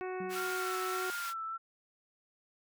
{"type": "harmonic tone", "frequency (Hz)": 370, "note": "F#4", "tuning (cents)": 0, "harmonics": [1, 2, 3, 4, 5, 6, 7], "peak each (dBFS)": [-37, -43, -47, -49, -51, -53, -54], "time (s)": [0.01, 1.1], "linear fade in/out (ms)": 0}
{"type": "tone with exponential decay", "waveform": "sine", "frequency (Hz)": 187.2, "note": "F#3", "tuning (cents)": 20, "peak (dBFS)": -39, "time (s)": [0.2, 0.65], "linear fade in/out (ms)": 5, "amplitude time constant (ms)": 96}
{"type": "high-pass noise", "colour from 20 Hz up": "pink", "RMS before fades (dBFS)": -43, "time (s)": [0.29, 1.34], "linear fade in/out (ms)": 50, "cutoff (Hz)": 1100, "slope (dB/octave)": 24}
{"type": "tone with vibrato", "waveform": "sine", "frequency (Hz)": 1363, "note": "F6", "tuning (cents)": -43, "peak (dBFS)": -36, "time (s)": [0.35, 1.58], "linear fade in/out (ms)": 20, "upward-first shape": "sine", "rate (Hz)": 1.6, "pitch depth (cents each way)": 56}
{"effects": []}